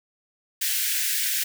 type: high-pass noise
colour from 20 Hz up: white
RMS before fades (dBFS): -25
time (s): 0.61-1.44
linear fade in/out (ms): 10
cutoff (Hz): 1500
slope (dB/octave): 96
effects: none